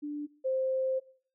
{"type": "tone pair in turn", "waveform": "sine", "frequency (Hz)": [294.2, 524.2], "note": ["D4", "C5"], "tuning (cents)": [3, 3], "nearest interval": "minor seventh", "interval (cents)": 1000, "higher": "second", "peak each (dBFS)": [-33, -27], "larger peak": "second", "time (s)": [[0.02, 0.27], [0.44, 1]], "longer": "second", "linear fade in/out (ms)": 20, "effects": ["noise-tail reverb RT60 0.5 s tail -20 dB re dry"]}